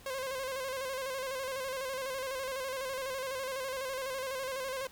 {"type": "tone with vibrato", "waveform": "sawtooth", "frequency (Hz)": 528, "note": "C5", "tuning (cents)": 16, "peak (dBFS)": -31, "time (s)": [0.06, 4.87], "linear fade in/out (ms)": 2, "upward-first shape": "square", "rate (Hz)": 12, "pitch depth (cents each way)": 49, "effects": ["pink hiss -56 dBFS RMS until 4.91 s"]}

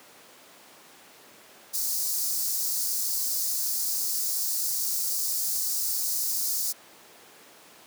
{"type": "high-pass noise", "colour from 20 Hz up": "white", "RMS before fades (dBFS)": -28, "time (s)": [1.73, 6.73], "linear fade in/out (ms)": 20, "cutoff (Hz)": 4500, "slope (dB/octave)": 48, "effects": ["pink hiss -51 dBFS RMS until 7.86 s", "high-pass 300 Hz 12 dB/octave"]}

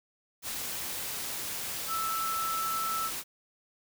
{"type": "tone in noise", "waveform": "sine", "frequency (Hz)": 1318.5, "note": "E6", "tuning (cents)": 0, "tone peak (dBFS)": -30, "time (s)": [1.87, 3.11], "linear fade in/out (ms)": 50, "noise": "white", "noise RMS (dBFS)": -36, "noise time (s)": [0.42, 3.24], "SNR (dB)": 3, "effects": []}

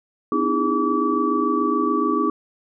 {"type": "tone cluster", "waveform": "sine", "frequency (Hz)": [253.2, 303.3, 330.3, 410.7, 1149], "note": ["B3", "D#4", "E4", "G#4", "D6"], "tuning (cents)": [43, -44, 4, -19, -38], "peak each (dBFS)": [-25, -24, -25, -25, -22], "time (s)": [0.32, 2.3], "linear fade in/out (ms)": 2, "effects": []}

